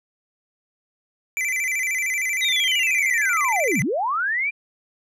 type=tone with vibrato; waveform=square; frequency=2180 Hz; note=C#7; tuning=29 cents flat; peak=-22 dBFS; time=1.37-3.82 s; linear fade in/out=0 ms; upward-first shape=square; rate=13 Hz; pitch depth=120 cents each way
type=linear two-way sweep; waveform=sine; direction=down then up; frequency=3849 to 115.6 to 2422 Hz; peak=-20 dBFS; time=2.41-4.51 s; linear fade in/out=20 ms; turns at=3.81 s
effects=low-pass 12000 Hz 12 dB/octave